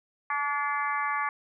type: harmonic tone with a mistuned harmonic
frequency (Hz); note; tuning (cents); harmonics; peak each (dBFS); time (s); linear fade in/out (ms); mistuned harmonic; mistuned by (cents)
287.3; D4; -38; 3 / 4 / 5 / 6 / 7 / 8; -33 / -29 / -39 / -34 / -35 / -42; 0.3-1.29; 2; 7; +47
effects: none